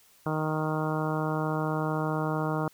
harmonic tone, 155.56 Hz, D#3, in tune, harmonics 1 / 2 / 3 / 4 / 5 / 6 / 7 / 8 / 9, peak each -30 / -33 / -35 / -36 / -37 / -38 / -38 / -39 / -40 dBFS, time 0.26-2.68 s, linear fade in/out 2 ms, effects white hiss -60 dBFS RMS until 2.73 s

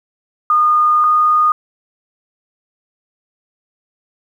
sine tone pair in turn, 1222 / 1228.9 Hz, D#6 / D#6, -32 / -22 cents, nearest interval unison, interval 10 cents, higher second, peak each -9 dBFS, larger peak neither, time 0.5-1.04 / 1.04-1.52 s, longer first, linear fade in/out 2 ms, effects 8-bit

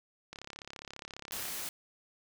click train, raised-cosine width 0.2 ms, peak -26 dBFS, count 41, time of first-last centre 0.33-1.483 s, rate 34.7 Hz
white noise, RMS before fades -39 dBFS, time 1.32-1.69 s, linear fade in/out 2 ms
effects none

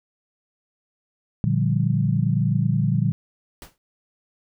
sine chord, G minor seventh, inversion first, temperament equal, 116.54 / 146.83 / 174.61 / 196 Hz, Bb2 / D3 / F3 / G3, 0 / 0 / 0 / 0 cents, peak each -22 / -22 / -25 / -26 dBFS, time 1.44-3.12 s, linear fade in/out 0 ms
pink noise with exponential decay, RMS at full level -37 dBFS, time 3.62-3.78 s, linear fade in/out 1 ms, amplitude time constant 33 ms
effects none

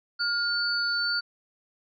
sine tone pair together, 1417 / 4499 Hz, F6 / C#8, +25 / +25 cents, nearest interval octave + minor sixth, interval 2000 cents, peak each -27 dBFS, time 0.19-1.21 s, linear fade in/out 20 ms, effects none

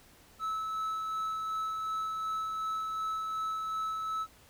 triangle tone with tremolo, 1302 Hz, E6, 22 cents flat, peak -29 dBFS, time 0.39-4.27 s, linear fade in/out 50 ms, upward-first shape sine, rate 2.7 Hz, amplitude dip 25%, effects pink hiss -59 dBFS RMS until 4.49 s

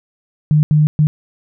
sine tone bursts at uneven times, 151.6 Hz, D#3, 45 cents flat, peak -8 dBFS, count 3, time 0.51-0.63 / 0.71-0.87 / 0.99-1.07 s, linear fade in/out 0 ms, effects none

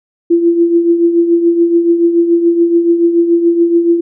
sine tone with tremolo, 339.9 Hz, F4, 47 cents flat, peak -4 dBFS, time 0.3-4.01 s, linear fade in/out 10 ms, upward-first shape triangle, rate 7 Hz, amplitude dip 65%, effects none

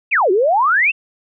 sine exponential two-way sweep, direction down then up, 2789 to 351.4 to 2789 Hz, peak -11 dBFS, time 0.11-0.92 s, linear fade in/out 20 ms, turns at 0.31 s, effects none

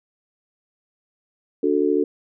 sine chord, D major, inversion none, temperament just, 293.7 / 367.1 / 440.5 Hz, D4 / F#4 / A4, 0 / -14 / +2 cents, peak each -21 dBFS, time 1.63-2.04 s, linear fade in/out 5 ms, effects none

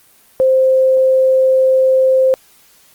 sine tone, 523.3 Hz, C5, in tune, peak -8 dBFS, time 0.4-2.34 s, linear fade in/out 0 ms, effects white hiss -49 dBFS RMS until 2.94 s + Opus 24 kbps

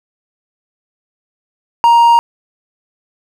triangle tone, 937 Hz, A#5, 9 cents sharp, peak -3 dBFS, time 1.84-2.19 s, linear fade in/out 0 ms, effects none

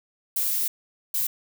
violet noise bursts at uneven times, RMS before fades -25 dBFS, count 2, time 0.36-0.68 / 1.14-1.27 s, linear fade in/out 5 ms, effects none

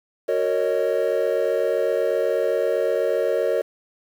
triangle chord, D# minor seventh, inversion first, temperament equal with one note detuned, 370 / 459.2 / 554.4 / 622.3 Hz, F#4 / A#4 / C#5 / D#5, 0 / -26 / 0 / 0 cents, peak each -25 / -21 / -21 / -23 dBFS, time 0.28-3.62 s, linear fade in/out 10 ms, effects tanh soft clip ceiling -9 dBFS + 8-bit

